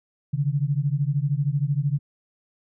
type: beating tone pair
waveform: sine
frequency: 137.3 / 150.3 Hz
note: C#3 / D3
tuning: -16 / +40 cents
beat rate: 13 Hz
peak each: -23 / -24 dBFS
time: 0.33-1.99 s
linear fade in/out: 10 ms
effects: none

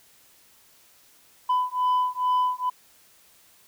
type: beating tone pair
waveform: sine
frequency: 1000 / 1002.3 Hz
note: B5 / B5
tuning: +21 / +25 cents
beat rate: 2.3 Hz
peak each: -22 / -22 dBFS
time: 1.49-2.7 s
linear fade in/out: 10 ms
effects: tanh soft clip ceiling -18 dBFS + white hiss -57 dBFS RMS until 3.67 s

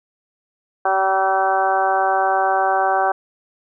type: harmonic tone with a mistuned harmonic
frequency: 191.7 Hz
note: G3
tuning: 38 cents flat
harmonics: 2 / 3 / 4 / 5 / 6 / 7 / 8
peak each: -26 / -24 / -17 / -26 / -25 / -28 / -25 dBFS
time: 0.85-3.12 s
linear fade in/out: 5 ms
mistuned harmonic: 7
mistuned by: -18 cents
effects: none

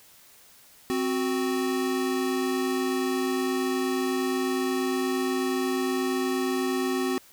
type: tone pair together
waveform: square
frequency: 261.6 / 370 Hz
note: C4 / F#4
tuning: 0 / 0 cents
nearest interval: tritone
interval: 600 cents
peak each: -28 dBFS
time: 0.9-7.18 s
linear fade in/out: 0 ms
effects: white hiss -54 dBFS RMS until 7.32 s

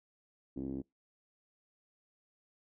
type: tone with low-pass filter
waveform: 5% pulse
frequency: 66.9 Hz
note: C2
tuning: 39 cents sharp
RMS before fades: -39 dBFS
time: 0.56-0.82 s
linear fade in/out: 10 ms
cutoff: 290 Hz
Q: 4.4
effects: noise-tail reverb RT60 0.2 s tail -26 dB re dry

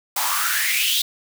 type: noise with high-pass filter sweep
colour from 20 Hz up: white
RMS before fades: -21 dBFS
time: 0.16-1.02 s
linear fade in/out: 5 ms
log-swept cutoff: 810 to 3700 Hz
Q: 5.7
effects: none

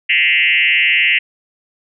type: tone with frequency modulation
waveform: sine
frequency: 2394 Hz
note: D7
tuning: 33 cents sharp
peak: -10 dBFS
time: 0.09-1.19 s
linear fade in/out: 10 ms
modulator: 160 Hz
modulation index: 3.1
effects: none

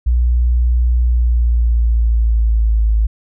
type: tone with pitch glide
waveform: sine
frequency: 60.3 to 54.03 Hz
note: B1 to A1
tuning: -41 to -31 cents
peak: -10 dBFS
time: 0.06-3.07 s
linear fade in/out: 10 ms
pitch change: -190 cents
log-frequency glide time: 1.02-2.92 s
effects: none

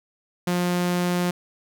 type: tone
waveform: sawtooth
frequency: 177.3 Hz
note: F3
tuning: 26 cents sharp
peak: -17 dBFS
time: 0.47-1.31 s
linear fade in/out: 5 ms
effects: none

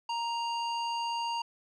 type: tone with low-pass filter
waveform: square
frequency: 934 Hz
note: A#5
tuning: 3 cents sharp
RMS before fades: -33 dBFS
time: 0.09-1.42 s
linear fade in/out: 5 ms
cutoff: 4600 Hz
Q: 1.4
effects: none

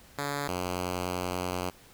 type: tone pair in turn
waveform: 5% pulse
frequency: 143 / 90.34 Hz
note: D3 / F#2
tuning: -46 / -41 cents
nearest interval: minor sixth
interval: 795 cents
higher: first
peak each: -19 dBFS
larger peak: neither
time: 0.18-0.48 / 0.48-1.7 s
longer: second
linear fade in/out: 5 ms
effects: pink hiss -55 dBFS RMS until 1.93 s

